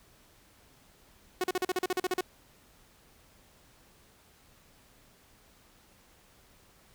sawtooth tone bursts, 366.9 Hz, F#4, 15 cents flat, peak -23 dBFS, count 12, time 1.41-2.209 s, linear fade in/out 2 ms, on 29 ms, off 41 ms, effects pink hiss -61 dBFS RMS until 6.94 s

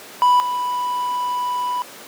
triangle tone pair in turn, 987.8 / 987.8 Hz, B5 / B5, 0 / 0 cents, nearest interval unison, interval 0 cents, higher neither, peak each -9 / -18 dBFS, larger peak first, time 0.22-0.4 / 0.4-1.82 s, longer second, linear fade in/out 0 ms, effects pink hiss -38 dBFS RMS until 2.07 s + high-pass 300 Hz 12 dB/octave

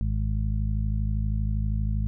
harmonic tone, 52.6 Hz, G#1, 23 cents sharp, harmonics 1 / 2 / 3 / 4, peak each -25 / -28 / -36 / -35 dBFS, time 0.01-2.07 s, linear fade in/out 0 ms, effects none

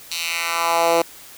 10% pulse tone with high-pass filter sweep, 167.9 Hz, E3, 32 cents sharp, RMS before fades -20 dBFS, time 0.11-1.02 s, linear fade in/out 5 ms, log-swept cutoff 3800 to 430 Hz, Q 1.8, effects white hiss -42 dBFS RMS until 1.37 s

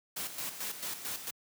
white noise with tremolo, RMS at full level -37 dBFS, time 0.16-1.31 s, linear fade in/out 10 ms, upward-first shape square, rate 4.5 Hz, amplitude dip 60%, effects high-pass 100 Hz 12 dB/octave

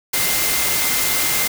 sine tone in noise, 2087 Hz, C7, 5 cents flat, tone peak -27 dBFS, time 0.13-1.48 s, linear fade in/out 10 ms, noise white, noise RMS -19 dBFS, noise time 0.13-1.48 s, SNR -11 dB, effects none

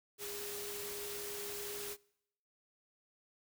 sine tone in noise, 409.3 Hz, G#4, 25 cents flat, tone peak -46 dBFS, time 0.18-1.97 s, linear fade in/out 50 ms, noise white, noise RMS -44 dBFS, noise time 0.18-1.97 s, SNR -5 dB, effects noise-tail reverb RT60 0.8 s tail -25 dB re dry

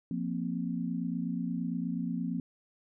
sine chord, F suspended fourth, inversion none, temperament equal, 174.61 / 233.1 / 261.6 Hz, F3 / Bb3 / C4, 0 / 0 / 0 cents, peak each -34 / -35 / -36 dBFS, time 0.11-2.4 s, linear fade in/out 2 ms, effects none

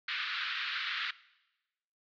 pink band-pass noise, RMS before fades -36 dBFS, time 0.08-1.11 s, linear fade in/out 5 ms, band 1300 to 4200 Hz, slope 48 dB/octave, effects noise-tail reverb RT60 1.0 s tail -20 dB re dry

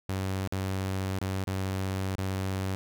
sawtooth tone with dropouts, 95.4 Hz, G2, 47 cents flat, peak -25 dBFS, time 0.09-2.75 s, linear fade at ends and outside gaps 0 ms, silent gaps 0.475-0.524 / 1.187-1.215 / 1.44-1.472 / 2.155-2.183 s, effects none

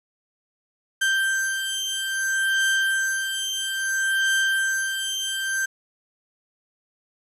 35% pulse beating tone pair, 1568 / 1568.6 Hz, G6 / G6, 0 / +1 cents, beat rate 0.6 Hz, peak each -23 dBFS, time 1.01-5.66 s, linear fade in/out 10 ms, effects resampled to 32000 Hz + 8-bit

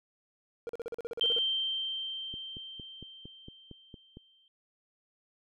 triangle tone bursts, 468.8 Hz, A#4, 10 cents sharp, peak -32 dBFS, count 12, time 0.67-1.385 s, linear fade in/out 0 ms, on 22 ms, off 41 ms
sine tone with exponential decay, 3136 Hz, G7, in tune, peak -24 dBFS, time 1.21-4.48 s, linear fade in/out 1 ms, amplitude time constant 710 ms
click train, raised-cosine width 3 ms, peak -33 dBFS, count 9, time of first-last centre 2.34-4.171 s, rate 4.37 Hz
effects none

